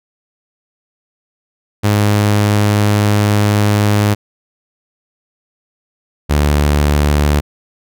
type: tone pair in turn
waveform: sawtooth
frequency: 103.83 / 73.42 Hz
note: G#2 / D2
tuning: 0 / 0 cents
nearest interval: tritone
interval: 600 cents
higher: first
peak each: -6 dBFS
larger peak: neither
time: 1.83-4.15 / 6.29-7.41 s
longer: first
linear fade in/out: 20 ms
effects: none